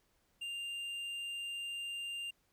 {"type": "tone with tanh clipping", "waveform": "sine", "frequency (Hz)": 2794, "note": "F7", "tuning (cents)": 0, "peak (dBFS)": -40, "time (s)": [0.41, 2.31], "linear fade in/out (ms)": 10, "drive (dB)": 7, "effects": ["pink hiss -75 dBFS RMS until 2.52 s"]}